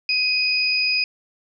sine tone pair together, 2502 / 4967 Hz, D#7 / D#8, +9 / -4 cents, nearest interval octave, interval 1187 cents, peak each -20 / -21 dBFS, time 0.09-1.04 s, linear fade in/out 2 ms, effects none

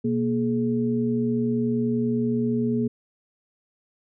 sine tone cluster, 125.1 / 235.5 / 421.6 Hz, B2 / A#3 / G#4, +23 / +18 / +26 cents, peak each -30 / -22 / -28 dBFS, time 0.04-2.88 s, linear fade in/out 10 ms, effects none

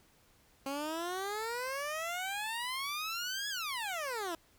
15% pulse exponential two-way sweep, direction up then down, 269.1 to 1700 to 320.1 Hz, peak -29 dBFS, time 0.66-4.35 s, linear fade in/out 2 ms, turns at 3.49 s, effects pink hiss -66 dBFS RMS until 4.58 s

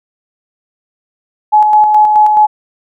sine tone with tremolo, 849 Hz, G#5, 38 cents sharp, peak -3 dBFS, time 1.52-2.47 s, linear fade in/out 20 ms, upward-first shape square, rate 4.7 Hz, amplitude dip 35%, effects none

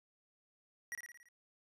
square tone with echo, 1913 Hz, A#6, 44 cents sharp, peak -40 dBFS, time 0.92-0.95 s, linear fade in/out 0 ms, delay 56 ms, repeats 6, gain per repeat -4 dB, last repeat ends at 1.286 s, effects resampled to 32000 Hz

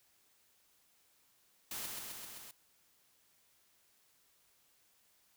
white noise with echo, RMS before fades -42 dBFS, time 1.71-1.86 s, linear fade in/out 2 ms, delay 130 ms, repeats 5, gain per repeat -2 dB, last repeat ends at 2.51 s, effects white hiss -71 dBFS RMS until 5.36 s

